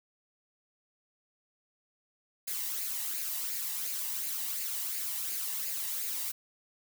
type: noise with flanger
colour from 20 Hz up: blue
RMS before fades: -35 dBFS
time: 2.47-6.32 s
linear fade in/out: 10 ms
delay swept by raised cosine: 0.43 to 1.07 ms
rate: 2.8 Hz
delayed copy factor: +0.5
effects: none